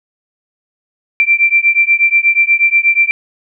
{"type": "beating tone pair", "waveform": "sine", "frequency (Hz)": [2349, 2357.3], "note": ["D7", "D7"], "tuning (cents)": [0, 6], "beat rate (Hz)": 8.3, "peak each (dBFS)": -11, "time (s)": [1.2, 3.11], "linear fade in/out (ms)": 0, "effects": []}